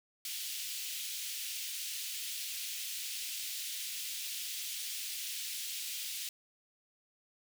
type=high-pass noise; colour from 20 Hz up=pink; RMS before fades=-40 dBFS; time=0.25-6.29 s; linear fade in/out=2 ms; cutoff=2700 Hz; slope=24 dB/octave; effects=none